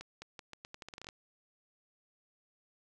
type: accelerating click train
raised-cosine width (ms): 0.2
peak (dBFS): -28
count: 14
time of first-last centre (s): 0.01-1.088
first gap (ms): 210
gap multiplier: 0.82
effects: none